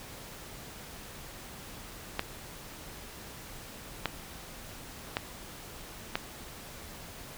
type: clicks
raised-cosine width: 0.3 ms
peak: -12 dBFS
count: 4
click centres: 2.194 / 4.057 / 5.169 / 6.155 s
effects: pink hiss -46 dBFS RMS until 7.37 s